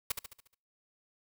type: noise with echo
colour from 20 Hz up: white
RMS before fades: -31 dBFS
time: 0.1-0.12 s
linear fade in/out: 5 ms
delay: 71 ms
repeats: 6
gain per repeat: -6 dB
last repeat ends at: 0.546 s
effects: noise-tail reverb RT60 0.5 s tail -26 dB re dry